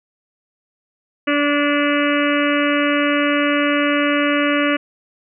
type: harmonic tone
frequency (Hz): 290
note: D4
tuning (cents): -22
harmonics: 1 / 2 / 4 / 5 / 6 / 7 / 8 / 9 / 10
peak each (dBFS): -18 / -21 / -24 / -25 / -26 / -26 / -27 / -28 / -28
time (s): 1.27-4.77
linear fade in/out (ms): 10
effects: none